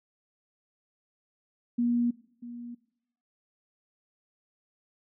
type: tone with echo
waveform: sine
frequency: 239.1 Hz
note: A#3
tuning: 44 cents sharp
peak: -23 dBFS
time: 1.78-2.11 s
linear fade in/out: 10 ms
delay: 640 ms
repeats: 1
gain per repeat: -15 dB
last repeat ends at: 2.75 s
effects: noise-tail reverb RT60 0.8 s tail -20 dB re dry